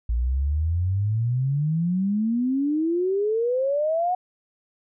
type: exponential sweep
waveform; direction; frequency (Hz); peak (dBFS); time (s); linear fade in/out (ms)
sine; up; 56.1 to 740; -20; 0.09-4.15; 5
effects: none